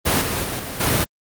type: noise with level steps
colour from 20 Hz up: pink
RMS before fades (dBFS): -17 / -22 / -25 / -29 / -18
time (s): 0.05-1.05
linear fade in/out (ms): 20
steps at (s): 0.21 / 0.43 / 0.59 / 0.8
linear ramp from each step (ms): 5
effects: high-pass 60 Hz 12 dB/octave + Opus 32 kbps